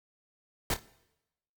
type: noise with echo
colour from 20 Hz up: pink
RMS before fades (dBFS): -29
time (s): 0.7-0.74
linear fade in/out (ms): 2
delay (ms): 27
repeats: 2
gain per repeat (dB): -11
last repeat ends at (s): 0.794
effects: noise-tail reverb RT60 0.9 s tail -20 dB re dry